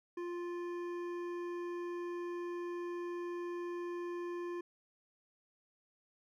triangle tone with hard clipping, 349.2 Hz, F4, in tune, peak -40 dBFS, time 0.17-4.61 s, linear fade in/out 5 ms, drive 15 dB, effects none

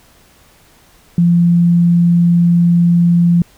sine tone, 172.2 Hz, F3, 24 cents flat, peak -7 dBFS, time 1.18-3.42 s, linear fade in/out 2 ms, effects pink hiss -48 dBFS RMS until 3.57 s

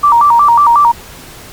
sine tone with vibrato, 1046.5 Hz, C6, in tune, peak -4 dBFS, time 0.03-0.92 s, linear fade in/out 10 ms, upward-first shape square, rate 5.5 Hz, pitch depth 190 cents each way, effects pink hiss -33 dBFS RMS until 1.52 s + Opus 48 kbps

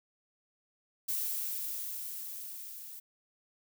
violet noise with level ramp, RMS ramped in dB -33 to -47 dBFS, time 1.08-3 s, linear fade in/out 10 ms, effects none

